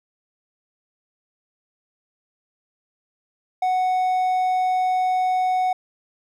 triangle tone, 740 Hz, F#5, in tune, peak -16 dBFS, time 3.62-5.73 s, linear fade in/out 5 ms, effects none

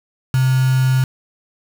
sine tone with quantisation, 130.1 Hz, C3, 9 cents flat, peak -12 dBFS, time 0.34-1.04 s, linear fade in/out 2 ms, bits 4, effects none

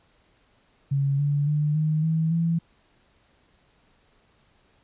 sine tone with pitch steps, 138.9 / 144.05 / 149.39 / 154.92 / 160.66 / 166.62 Hz, C#3 / D3 / D3 / D#3 / E3 / E3, +4 / -33 / +30 / -7 / -44 / +19 cents, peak -20 dBFS, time 0.91-2.59 s, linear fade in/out 10 ms, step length 280 ms, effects pink hiss -63 dBFS RMS until 4.83 s + resampled to 8000 Hz

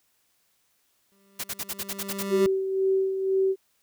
25% pulse tone with exponential growth, 197.2 Hz, G3, 11 cents sharp, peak -20 dBFS, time 1.12-2.46 s, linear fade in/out 0 ms, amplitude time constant 290 ms
white noise bursts, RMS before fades -31 dBFS, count 9, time 1.39-2.231 s, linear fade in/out 10 ms, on 49 ms, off 50 ms
sine tone with tremolo, 383.5 Hz, G4, 38 cents flat, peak -19 dBFS, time 2.29-3.56 s, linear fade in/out 50 ms, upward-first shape sine, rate 2 Hz, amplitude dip 55%
effects white hiss -69 dBFS RMS until 3.82 s

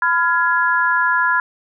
sine chord, F diminished, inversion second, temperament just, 1005.8 / 1396.9 / 1676.3 Hz, Cb6 / F6 / Ab6, +31 / 0 / +16 cents, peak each -18 dBFS, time 0.02-1.4 s, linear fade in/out 2 ms, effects none

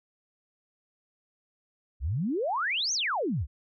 sine exponential two-way sweep, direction up then down, 57.4 to 6610 to 57.4 Hz, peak -26 dBFS, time 2-3.47 s, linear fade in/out 50 ms, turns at 2.93 s, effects none

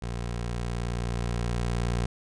20% pulse tone with level ramp, 59 Hz, A#1, 22 cents sharp, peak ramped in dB -26 to -20 dBFS, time 0.02-2.06 s, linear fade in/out 5 ms, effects resampled to 22050 Hz

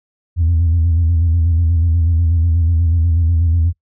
sine tone with vibrato, 83.3 Hz, E2, 19 cents sharp, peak -9 dBFS, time 0.36-3.73 s, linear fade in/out 50 ms, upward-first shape square, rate 8.2 Hz, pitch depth 55 cents each way, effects noise-tail reverb RT60 0.1 s tail -23 dB re dry + tanh soft clip ceiling -8 dBFS

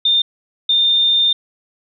sine tone pair in turn, 3617 / 3617 Hz, A7 / A7, +47 / +47 cents, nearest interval unison, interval 0 cents, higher neither, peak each -11 dBFS, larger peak neither, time 0.05-0.22 / 0.69-1.33 s, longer second, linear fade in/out 5 ms, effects none

